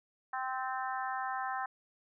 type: harmonic tone with a mistuned harmonic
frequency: 260 Hz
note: C4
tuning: 11 cents flat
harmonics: 3 / 4 / 5 / 6 / 7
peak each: -37 / -39 / -41 / -43 / -44 dBFS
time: 0.33-1.66 s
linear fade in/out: 5 ms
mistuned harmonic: 7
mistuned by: -18 cents
effects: none